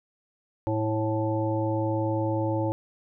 harmonic tone, 109.3 Hz, A2, 11 cents flat, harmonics 1 / 3 / 5 / 7 / 8, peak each -28 / -28 / -30 / -41 / -33 dBFS, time 0.67-2.72 s, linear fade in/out 0 ms, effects none

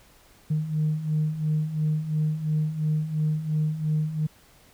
sine beating tone pair, 152.1 / 155 Hz, D#3 / D#3, -39 / -6 cents, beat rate 2.9 Hz, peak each -28 / -23 dBFS, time 0.5-4.27 s, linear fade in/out 10 ms, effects tanh soft clip ceiling -17 dBFS + pink hiss -56 dBFS RMS until 4.73 s

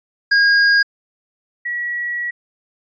square / sine tone pair in turn, 1630 / 1925.8 Hz, G#6 / B6, -33 / -44 cents, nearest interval minor third, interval 289 cents, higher second, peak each -11 / -20 dBFS, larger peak first, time 0.31-0.83 / 1.65-2.31 s, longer second, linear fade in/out 10 ms, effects resampled to 16000 Hz

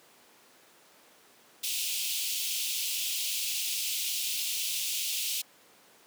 pink high-pass noise, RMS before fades -32 dBFS, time 1.63-5.42 s, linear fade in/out 10 ms, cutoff 2600 Hz, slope 48 dB/octave, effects pink hiss -58 dBFS RMS until 6.06 s + high-pass 300 Hz 12 dB/octave

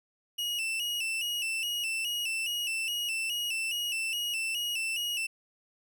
40% pulse tone with vibrato, 2777 Hz, F7, 10 cents flat, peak -29 dBFS, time 0.38-5.27 s, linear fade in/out 10 ms, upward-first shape square, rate 2.4 Hz, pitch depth 69 cents each way, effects none

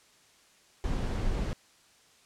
brown noise, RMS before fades -30 dBFS, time 0.84-1.53 s, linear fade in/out 0 ms, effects white hiss -61 dBFS RMS until 2.25 s + low-pass 8000 Hz 12 dB/octave

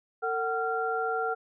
sine tone cluster, 452.6 / 749 / 1382 Hz, A4 / F#5 / F6, +49 / +21 / -19 cents, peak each -31 dBFS, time 0.22-1.35 s, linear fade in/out 20 ms, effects none

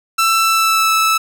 sawtooth tone with pitch glide, 1333 to 1310.9 Hz, E6 to E6, +19 to -10 cents, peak -8 dBFS, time 0.18-1.18 s, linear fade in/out 10 ms, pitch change -29 cents, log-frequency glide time 0.36-0.91 s, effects none

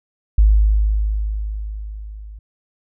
sine tone with level ramp, 52.4 Hz, G#1, 16 cents sharp, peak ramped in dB -7 to -33 dBFS, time 0.38-2.39 s, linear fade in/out 5 ms, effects none

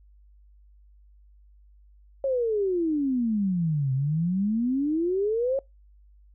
sine exponential two-way sweep, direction down then up, 554.4 to 129.3 to 554.4 Hz, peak -22 dBFS, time 2.24-5.59 s, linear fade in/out 2 ms, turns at 3.93 s, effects noise-tail reverb RT60 0.2 s tail -25 dB re dry + added 50 Hz sine -52 dBFS peak until 6.34 s

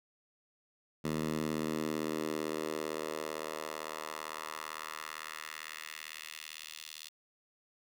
10% pulse tone with high-pass filter sweep, 77.78 Hz, D#2, in tune, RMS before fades -39 dBFS, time 1.04-7.09 s, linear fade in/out 10 ms, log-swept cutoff 170 to 3600 Hz, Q 1.4, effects none

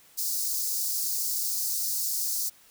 white high-pass noise, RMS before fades -29 dBFS, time 0.17-2.5 s, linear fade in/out 20 ms, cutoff 4500 Hz, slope 48 dB/octave, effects white hiss -57 dBFS RMS until 2.7 s

